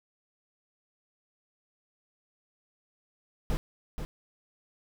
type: noise with echo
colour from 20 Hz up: brown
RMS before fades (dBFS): -28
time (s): 3.5-3.57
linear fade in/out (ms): 0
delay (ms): 480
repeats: 1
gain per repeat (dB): -7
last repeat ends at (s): 4.05
effects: none